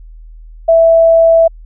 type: tone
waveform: sine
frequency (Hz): 659.3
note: E5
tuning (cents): 0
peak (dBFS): -4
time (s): 0.68-1.48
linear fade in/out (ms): 10
effects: added 40 Hz sine -31 dBFS peak until 1.65 s

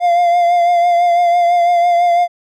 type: tone with vibrato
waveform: triangle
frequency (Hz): 697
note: F5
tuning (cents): -4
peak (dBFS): -7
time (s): 0-2.28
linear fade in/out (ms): 50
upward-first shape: triangle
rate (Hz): 6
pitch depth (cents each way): 34
effects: none

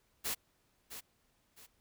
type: noise with echo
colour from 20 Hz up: white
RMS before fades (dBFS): -36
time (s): 0.24-0.35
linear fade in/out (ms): 20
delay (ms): 660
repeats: 2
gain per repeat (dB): -10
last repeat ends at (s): 1.67
effects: pink hiss -74 dBFS RMS until 1.8 s

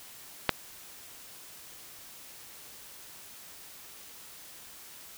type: click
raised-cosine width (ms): 0.3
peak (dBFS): -5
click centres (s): 0.493
effects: white hiss -49 dBFS RMS until 5.17 s

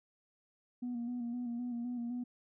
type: tone with vibrato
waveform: sine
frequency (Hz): 240.9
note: B3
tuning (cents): -43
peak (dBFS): -34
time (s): 0.82-2.24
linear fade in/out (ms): 10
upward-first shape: square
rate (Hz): 3.9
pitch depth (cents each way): 33
effects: tanh soft clip ceiling -33 dBFS

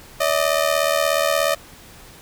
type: ring-modulated tone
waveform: sawtooth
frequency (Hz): 609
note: D#5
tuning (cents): -37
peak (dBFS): -10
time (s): 0.2-1.55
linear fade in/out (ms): 10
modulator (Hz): 38.4
effects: pink hiss -44 dBFS RMS until 2.21 s

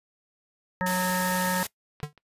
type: harmonic tone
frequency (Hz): 183.2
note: F#3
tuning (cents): -17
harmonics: 1 / 3 / 5 / 7 / 9 / 10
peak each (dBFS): -28 / -32 / -29 / -37 / -35 / -34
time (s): 0.81-1.63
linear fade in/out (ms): 0
type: noise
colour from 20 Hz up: white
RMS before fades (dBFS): -32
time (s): 0.86-1.67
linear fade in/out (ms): 5
type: clicks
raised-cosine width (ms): 0.3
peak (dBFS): -29 / -32 / -28 / -31 / -36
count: 5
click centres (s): 1.548 / 1.593 / 2.002 / 2.042 / 2.177
type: tone with exponential decay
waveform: square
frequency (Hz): 148.6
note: D3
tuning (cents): +21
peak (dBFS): -25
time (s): 2.03-2.13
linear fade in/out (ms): 0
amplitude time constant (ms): 21
effects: noise-tail reverb RT60 0.1 s tail -20 dB re dry + resampled to 32000 Hz

